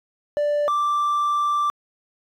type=tone pair in turn; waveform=triangle; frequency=587.3 / 1174.6 Hz; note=D5 / D6; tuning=0 / 0 cents; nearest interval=octave; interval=1200 cents; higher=second; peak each=-16 dBFS; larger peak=neither; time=0.37-0.68 / 0.68-1.7 s; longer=second; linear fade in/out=0 ms; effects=tanh soft clip ceiling -12 dBFS